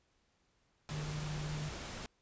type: tone in noise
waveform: sine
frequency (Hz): 150.1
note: D3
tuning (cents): +38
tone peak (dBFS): -38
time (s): 0.91-1.69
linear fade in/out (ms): 0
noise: pink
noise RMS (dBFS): -44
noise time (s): 0.89-2.06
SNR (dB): +3
effects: pink hiss -75 dBFS RMS until 2.21 s + resampled to 16000 Hz